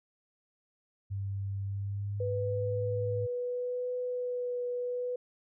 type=tone with pitch glide; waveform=sine; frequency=98.6 to 105.68 Hz; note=G2 to G#2; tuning=+11 to +31 cents; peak=-32 dBFS; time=1.1-3.27 s; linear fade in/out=20 ms; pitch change=+120 cents; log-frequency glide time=1.64-2.85 s
type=tone with vibrato; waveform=sine; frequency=493.9 Hz; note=B4; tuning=in tune; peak=-31 dBFS; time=2.2-5.16 s; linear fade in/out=5 ms; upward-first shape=triangle; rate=0.71 Hz; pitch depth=15 cents each way
effects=none